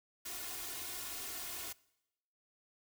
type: noise with comb filter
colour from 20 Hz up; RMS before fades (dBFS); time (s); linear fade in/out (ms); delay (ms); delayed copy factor
white; -43; 0.25-1.73; 10; 2.8; +0.8
effects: noise-tail reverb RT60 0.9 s tail -23 dB re dry